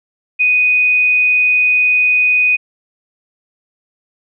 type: tone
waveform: sine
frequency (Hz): 2489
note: D#7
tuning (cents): 0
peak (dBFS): -9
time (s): 0.39-2.57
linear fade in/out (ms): 20
effects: none